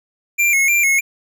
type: tone with vibrato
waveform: square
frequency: 2272 Hz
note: C#7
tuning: 42 cents sharp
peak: -13 dBFS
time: 0.38-1.01 s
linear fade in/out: 20 ms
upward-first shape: square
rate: 3.3 Hz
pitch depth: 75 cents each way
effects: none